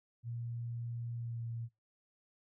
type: tone with pitch glide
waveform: sine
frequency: 118 to 116.11 Hz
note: A#2 to A#2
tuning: +22 to -6 cents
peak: -38 dBFS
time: 0.23-1.69 s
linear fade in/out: 50 ms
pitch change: -28 cents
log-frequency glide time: 1.16-1.43 s
effects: noise-tail reverb RT60 0.2 s tail -21 dB re dry